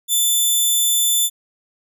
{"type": "tone", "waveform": "10% pulse", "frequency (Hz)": 3520, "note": "A7", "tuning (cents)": 0, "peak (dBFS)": -7, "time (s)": [0.08, 1.3], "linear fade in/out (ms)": 50, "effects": []}